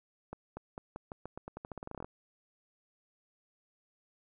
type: accelerating click train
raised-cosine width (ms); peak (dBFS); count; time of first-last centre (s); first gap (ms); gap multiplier
1; -27; 20; 0.33-2.045; 240; 0.87
effects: none